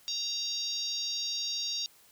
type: harmonic tone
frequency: 932.3 Hz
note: A#5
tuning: in tune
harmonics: 3 / 4 / 5 / 6 / 7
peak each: -45 / -36 / -35 / -37 / -43 dBFS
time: 0.08-1.86 s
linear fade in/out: 0 ms
effects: white hiss -60 dBFS RMS until 2.11 s